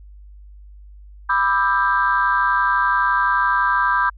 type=chord; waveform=sine; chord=E minor seventh; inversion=second; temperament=just; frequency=988.9 / 1186.7 / 1318.5 / 1582.2 Hz; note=B5 / D6 / E6 / G6; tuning=+2 / +18 / 0 / +16 cents; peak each=-19 / -20 / -24 / -19 dBFS; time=1.29-4.1 s; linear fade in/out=10 ms; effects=tanh soft clip ceiling -6 dBFS + added 50 Hz sine -39 dBFS peak until 4.17 s